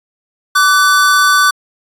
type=tone pair together; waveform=square; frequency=1162.7 / 1500 Hz; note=D6 / F#6; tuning=-18 / +23 cents; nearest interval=major third; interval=441 cents; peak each=-11 dBFS; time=0.55-1.51 s; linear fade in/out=10 ms; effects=resampled to 32000 Hz